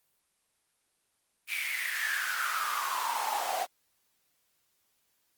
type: noise with high-pass filter sweep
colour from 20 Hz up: pink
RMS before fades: -32 dBFS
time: 1.47-3.67 s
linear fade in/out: 50 ms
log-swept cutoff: 2400 to 690 Hz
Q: 7.9
effects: white hiss -74 dBFS RMS until 5.37 s + Opus 32 kbps